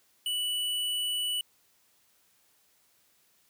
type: tone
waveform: square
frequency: 2960 Hz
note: F#7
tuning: in tune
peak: -29 dBFS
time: 0.26-1.41 s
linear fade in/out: 2 ms
effects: white hiss -67 dBFS RMS until 3.49 s + high-pass 60 Hz 12 dB/octave